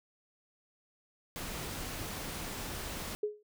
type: noise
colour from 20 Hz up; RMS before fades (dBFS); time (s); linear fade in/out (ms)
pink; -40; 1.36-3.15; 0
type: tone with exponential decay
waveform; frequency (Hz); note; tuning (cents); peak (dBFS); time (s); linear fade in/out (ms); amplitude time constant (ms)
sine; 420; G#4; +19; -26; 3.23-3.43; 5; 42
effects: none